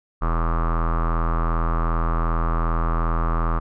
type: tone with low-pass filter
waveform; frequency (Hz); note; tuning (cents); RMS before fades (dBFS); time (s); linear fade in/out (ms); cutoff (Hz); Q
square; 41.31; E1; +4; -21; 0.21-3.6; 20; 1200; 7.7
effects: none